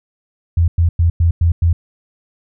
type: tone bursts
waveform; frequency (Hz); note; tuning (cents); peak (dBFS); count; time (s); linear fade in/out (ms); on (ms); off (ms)
sine; 84.4; E2; +41; -9; 6; 0.57-1.73; 5; 110; 100
effects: none